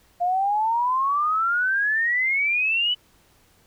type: exponential sweep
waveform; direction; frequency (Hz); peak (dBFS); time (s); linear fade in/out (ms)
sine; up; 695 to 3000; -19; 0.2-2.95; 20
effects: pink hiss -59 dBFS RMS until 3.66 s

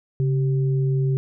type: tone pair together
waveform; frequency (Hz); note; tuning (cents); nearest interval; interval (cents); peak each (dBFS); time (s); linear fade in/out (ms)
sine; 136.9 / 387.2; C#3 / G4; -21 / -21; octave + tritone; 1800; -18 / -29; 0.2-1.17; 0
effects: none

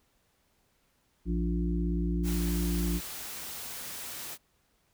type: harmonic tone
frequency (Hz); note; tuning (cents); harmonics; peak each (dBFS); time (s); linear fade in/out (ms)
58.2; A#1; -2; 1 / 3 / 5 / 6; -29 / -31 / -36 / -39; 1.25-3.01; 50
type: noise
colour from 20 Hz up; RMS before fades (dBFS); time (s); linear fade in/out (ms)
white; -40; 2.23-4.38; 50
effects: pink hiss -71 dBFS RMS until 4.93 s

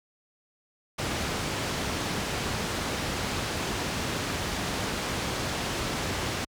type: low-pass noise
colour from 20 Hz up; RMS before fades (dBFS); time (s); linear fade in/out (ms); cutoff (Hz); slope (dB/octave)
pink; -30; 0.98-6.45; 10; 6900; 12
effects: high-pass 60 Hz 12 dB/octave

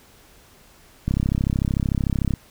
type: click train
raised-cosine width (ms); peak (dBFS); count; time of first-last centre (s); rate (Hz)
5; -9; 43; 1.08-2.337; 33.4
effects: pink hiss -52 dBFS RMS until 2.5 s

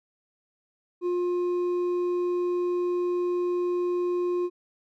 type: tone with hard clipping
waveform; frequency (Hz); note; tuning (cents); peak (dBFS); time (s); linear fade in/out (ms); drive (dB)
sine; 354.7; F4; +27; -25; 1.01-4.5; 50; 4
effects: none

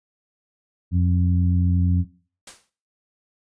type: harmonic tone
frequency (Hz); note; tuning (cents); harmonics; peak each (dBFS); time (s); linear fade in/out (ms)
88.7; F2; +27; 1 / 2 / 3; -17 / -22 / -30; 0.91-2.05; 50
type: noise with exponential decay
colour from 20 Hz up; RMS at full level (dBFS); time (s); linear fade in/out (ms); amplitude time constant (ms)
white; -35; 2.47-2.7; 5; 48
effects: noise-tail reverb RT60 0.4 s tail -17 dB re dry + resampled to 22050 Hz

